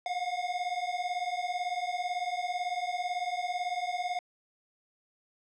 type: beating tone pair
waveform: square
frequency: 708 / 726 Hz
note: F5 / F#5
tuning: +23 / -33 cents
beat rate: 18 Hz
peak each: -35 / -34 dBFS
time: 0.06-4.19 s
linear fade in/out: 2 ms
effects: low-pass 5000 Hz 12 dB/octave